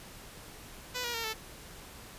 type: tone with pitch steps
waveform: 5% pulse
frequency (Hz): 498.1 / 477.8 / 458.3 / 439.7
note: B4 / A#4 / A#4 / A4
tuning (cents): +15 / +43 / -29 / -1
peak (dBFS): -22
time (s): 0.94-1.34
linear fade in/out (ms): 20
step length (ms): 100
effects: pink hiss -49 dBFS RMS until 2.18 s + resampled to 32000 Hz